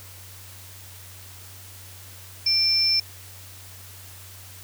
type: tone pair together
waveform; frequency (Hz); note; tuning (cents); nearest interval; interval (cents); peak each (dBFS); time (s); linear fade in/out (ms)
sine; 2368 / 5316; D7 / E8; +14 / +14; octave + major second; 1400; -30 / -18; 2.46-3; 5
effects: added 94 Hz sine -45 dBFS peak until 4.63 s + white hiss -45 dBFS RMS until 4.63 s